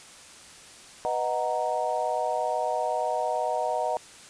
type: chord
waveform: sine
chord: B major seventh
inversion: none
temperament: equal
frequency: 493.9 / 622.3 / 740 / 932.3 Hz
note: B4 / D#5 / F#5 / A#5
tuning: 0 / 0 / 0 / 0 cents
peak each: -33 / -29 / -29 / -31 dBFS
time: 1.05-3.97 s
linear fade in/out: 0 ms
effects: white hiss -48 dBFS RMS until 4.29 s + resampled to 22050 Hz